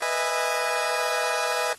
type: chord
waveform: 20% pulse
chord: E major seventh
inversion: second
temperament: just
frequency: 494.4 / 618.1 / 659.3 / 824.1 Hz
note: B4 / D#5 / E5 / G#5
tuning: +2 / -12 / 0 / -14 cents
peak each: -25 dBFS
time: 0.02-1.73 s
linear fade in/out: 2 ms
effects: white hiss -50 dBFS RMS until 1.78 s + AAC 32 kbps